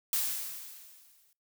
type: noise with exponential decay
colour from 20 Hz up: blue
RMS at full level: -28 dBFS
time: 0.13-1.33 s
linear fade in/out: 1 ms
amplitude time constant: 260 ms
effects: noise-tail reverb RT60 0.3 s tail -25 dB re dry